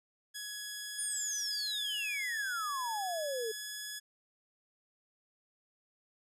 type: tone with pitch glide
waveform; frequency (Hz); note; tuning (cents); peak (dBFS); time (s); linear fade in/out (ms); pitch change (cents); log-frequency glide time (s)
10% pulse; 1678 to 1692.6; G#6 to G#6; +17 to +32; -31; 0.34-4; 20; +15; 0.52-3.37
type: exponential sweep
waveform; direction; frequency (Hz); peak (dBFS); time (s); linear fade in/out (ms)
sine; down; 9700 to 426.8; -34; 0.98-3.52; 10
effects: none